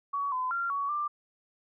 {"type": "tone with pitch steps", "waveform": "sine", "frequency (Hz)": [1127, 1017, 1382, 1124, 1185], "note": ["C#6", "C6", "F6", "C#6", "D6"], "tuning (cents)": [28, -50, -19, 24, 15], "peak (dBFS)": -28, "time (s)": [0.13, 1.08], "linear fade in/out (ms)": 10, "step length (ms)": 190, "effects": []}